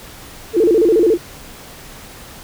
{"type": "tone with vibrato", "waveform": "sine", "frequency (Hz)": 392, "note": "G4", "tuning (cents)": 0, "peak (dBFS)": -9, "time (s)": [0.53, 1.18], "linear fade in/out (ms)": 50, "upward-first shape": "square", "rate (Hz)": 14, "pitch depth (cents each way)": 220, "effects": ["pink hiss -37 dBFS RMS until 2.43 s"]}